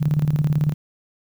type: tone with tremolo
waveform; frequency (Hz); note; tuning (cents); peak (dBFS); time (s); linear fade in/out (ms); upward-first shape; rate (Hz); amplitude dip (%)
sine; 150; D3; +37; -14; 0-0.74; 20; square; 18; 65
effects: 9-bit